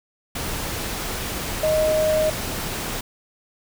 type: tone in noise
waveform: sine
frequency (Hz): 622.3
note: D#5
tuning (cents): 0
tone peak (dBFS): -17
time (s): 1.63-2.3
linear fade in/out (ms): 5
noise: pink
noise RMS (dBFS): -28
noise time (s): 0.35-3.01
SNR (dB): +8
effects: none